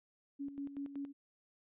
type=tone with tremolo; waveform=sine; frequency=280.5 Hz; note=C#4; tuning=21 cents sharp; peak=-38 dBFS; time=0.39-1.13 s; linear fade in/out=20 ms; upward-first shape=square; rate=5.3 Hz; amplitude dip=65%; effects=resampled to 8000 Hz